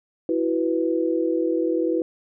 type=chord; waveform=sine; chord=E suspended second; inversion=none; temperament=equal; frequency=329.6 / 370 / 493.9 Hz; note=E4 / F#4 / B4; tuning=0 / 0 / 0 cents; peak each=-22 / -26 / -25 dBFS; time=0.29-2.02 s; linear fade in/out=2 ms; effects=none